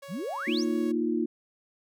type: tone with vibrato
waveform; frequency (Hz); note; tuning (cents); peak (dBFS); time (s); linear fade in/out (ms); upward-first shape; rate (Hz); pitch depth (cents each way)
sawtooth; 556; C#5; +5; -38; 0.02-0.92; 10; triangle; 4.4; 8
type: exponential sweep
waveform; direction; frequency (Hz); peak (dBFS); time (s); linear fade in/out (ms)
sine; up; 138.2 to 6990; -31; 0.08-0.65; 50
type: chord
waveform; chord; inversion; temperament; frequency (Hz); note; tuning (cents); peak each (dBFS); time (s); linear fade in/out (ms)
sine; Bb suspended fourth; none; equal; 233.1 / 311.1 / 349.2; Bb3 / Eb4 / F4; 0 / 0 / 0; -29; 0.47-1.26; 10
effects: none